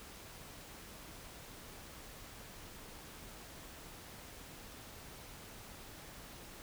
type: silence
effects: pink hiss -52 dBFS RMS until 6.62 s